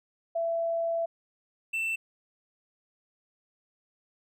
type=tone pair in turn; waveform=sine / triangle; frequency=668 / 2672 Hz; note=E5 / E7; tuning=+23 / +23 cents; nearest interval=2 octaves; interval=2400 cents; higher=second; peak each=-26 dBFS; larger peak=neither; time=0.35-1.06 / 1.73-1.96 s; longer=first; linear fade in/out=10 ms; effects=none